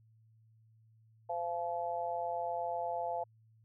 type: harmonic tone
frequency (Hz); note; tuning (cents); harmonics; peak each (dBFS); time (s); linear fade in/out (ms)
171.8; F3; -28; 3 / 4 / 5; -40 / -36 / -39; 1.29-3.24; 10
effects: added 111 Hz sine -62 dBFS peak until 3.64 s